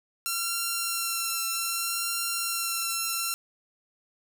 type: tone with vibrato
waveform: 5% pulse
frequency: 1362 Hz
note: F6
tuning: 44 cents flat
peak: -16 dBFS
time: 0.26-3.34 s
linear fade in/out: 0 ms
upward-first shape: sine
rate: 0.64 Hz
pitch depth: 15 cents each way
effects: none